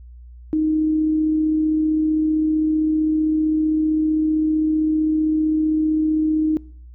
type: tone with amplitude modulation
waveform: sine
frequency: 311.1 Hz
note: D#4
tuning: in tune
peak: -15 dBFS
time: 0.53-6.57 s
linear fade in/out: 0 ms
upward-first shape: sine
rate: 35.5 Hz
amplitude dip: 25%
effects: noise-tail reverb RT60 0.6 s tail -24 dB re dry + added 60 Hz sine -38 dBFS peak until 6.94 s